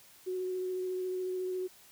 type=tone with vibrato; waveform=sine; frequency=368.9 Hz; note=F#4; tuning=5 cents flat; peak=-32 dBFS; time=0.26-1.68 s; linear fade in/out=20 ms; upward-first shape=sine; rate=14 Hz; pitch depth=13 cents each way; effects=white hiss -58 dBFS RMS until 1.91 s